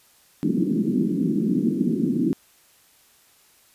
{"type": "band-pass noise", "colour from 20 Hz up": "pink", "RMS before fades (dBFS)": -22, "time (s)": [0.43, 2.33], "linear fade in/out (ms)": 0, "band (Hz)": [170, 340], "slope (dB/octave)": 48, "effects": ["white hiss -57 dBFS RMS until 3.74 s", "resampled to 32000 Hz"]}